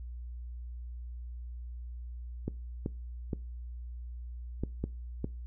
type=clicks; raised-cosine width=3 ms; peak=-19 dBFS; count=6; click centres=2.48 / 2.861 / 3.332 / 4.636 / 4.84 / 5.244 s; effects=noise-tail reverb RT60 0.3 s tail -22 dB re dry + added 60 Hz sine -39 dBFS peak until 5.46 s